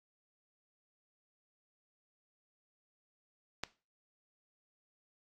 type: click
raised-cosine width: 0.2 ms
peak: -17 dBFS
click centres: 3.636 s
effects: noise-tail reverb RT60 0.3 s tail -18 dB re dry + AAC 64 kbps